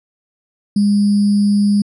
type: tone with sample-and-hold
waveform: sine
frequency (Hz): 204.2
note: G#3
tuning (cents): -29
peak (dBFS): -10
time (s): 0.76-1.82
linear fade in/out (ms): 5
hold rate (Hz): 4900
effects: resampled to 24000 Hz